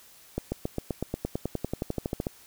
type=accelerating click train; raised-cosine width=2 ms; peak=-15 dBFS; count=20; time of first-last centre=0.38-2.269 s; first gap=140 ms; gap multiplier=0.96; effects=white hiss -54 dBFS RMS until 2.46 s